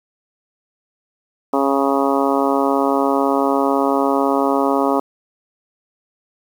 harmonic tone, 138 Hz, C#3, 7 cents flat, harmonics 2 / 3 / 4 / 5 / 6 / 7 / 8 / 9, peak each -19 / -21 / -22 / -23 / -24 / -24 / -25 / -26 dBFS, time 1.53-5 s, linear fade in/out 5 ms, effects 7-bit

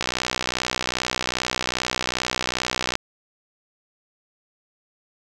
click train, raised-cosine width 0.2 ms, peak -4 dBFS, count 185, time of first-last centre 0.01-2.954 s, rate 62.5 Hz, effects none

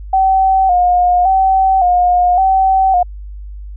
sine tone with vibrato, 740 Hz, F#5, in tune, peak -8 dBFS, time 0.13-3.03 s, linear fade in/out 5 ms, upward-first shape square, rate 0.89 Hz, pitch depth 59 cents each way, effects added 50 Hz sine -26 dBFS peak until 3.76 s

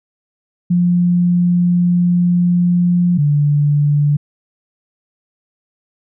sine tone pair in turn, 176 / 146.1 Hz, F3 / D3, +14 / -9 cents, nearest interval minor third, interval 323 cents, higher first, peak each -10 dBFS, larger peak neither, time 0.7-3.18 / 3.18-4.17 s, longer first, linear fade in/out 10 ms, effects none

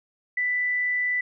sine tone, 1984 Hz, B6, 7 cents sharp, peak -22 dBFS, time 0.37-1.21 s, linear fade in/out 5 ms, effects none

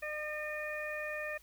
harmonic tone with a mistuned harmonic, 605 Hz, D#5, 49 cents flat, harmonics 1 / 2 / 3 / 4, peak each -40 / -48 / -40 / -43 dBFS, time 0.02-1.38 s, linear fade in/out 10 ms, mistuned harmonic 4, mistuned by +21 cents, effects added 51 Hz sine -63 dBFS peak until 1.42 s + white hiss -63 dBFS RMS until 1.42 s

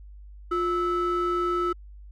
triangle ring-modulated tone, 830.6 Hz, G#5, in tune, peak -17 dBFS, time 0.51-1.73 s, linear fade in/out 10 ms, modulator 478 Hz, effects tanh soft clip ceiling -16 dBFS + added 50 Hz sine -42 dBFS peak until 2.11 s

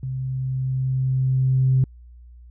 sine tone with level ramp, 130.81 Hz, C3, in tune, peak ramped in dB -25 to -13 dBFS, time 0.03-1.84 s, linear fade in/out 2 ms, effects tanh soft clip ceiling -9 dBFS + added 60 Hz sine -42 dBFS peak until 2.5 s

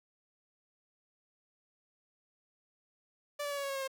sawtooth tone with pitch steps, 583 / 575.6 / 568.4 / 561.2 / 554.1 / 547.1 / 540.2 / 533.4 Hz, D5 / D5 / C#5 / C#5 / C#5 / C#5 / C#5 / C5, -13 / -35 / +43 / +21 / -1 / -23 / -45 / +33 cents, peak -31 dBFS, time 3.39-3.878 s, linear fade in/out 10 ms, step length 61 ms, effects none

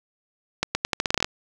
accelerating click train, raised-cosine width 0.2 ms, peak -4 dBFS, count 12, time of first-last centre 0.63-1.245 s, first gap 120 ms, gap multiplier 0.83, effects 7-bit

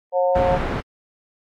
harmonic tone, 180.3 Hz, F#3, 45 cents flat, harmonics 3 / 4 / 5, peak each -17 / -22 / -27 dBFS, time 0.12-0.59 s, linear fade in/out 50 ms
pink low-pass noise, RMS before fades -24 dBFS, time 0.35-0.81 s, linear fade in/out 10 ms, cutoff 1600 Hz, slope 12 dB/octave
effects AAC 48 kbps

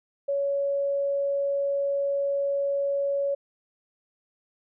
sine tone, 560 Hz, C#5, 18 cents sharp, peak -23 dBFS, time 0.28-3.35 s, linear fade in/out 10 ms, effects none

